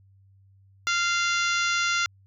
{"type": "harmonic tone with a mistuned harmonic", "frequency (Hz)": 694, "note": "F5", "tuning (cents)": -11, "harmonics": [2, 3, 4, 5, 6, 7, 8, 9, 10], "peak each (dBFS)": [-25, -29, -31, -33, -35, -36, -37, -38, -39], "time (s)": [0.87, 2.06], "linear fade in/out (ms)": 0, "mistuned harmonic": 8, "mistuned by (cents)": 37, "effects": ["added 97 Hz sine -54 dBFS peak until 2.26 s"]}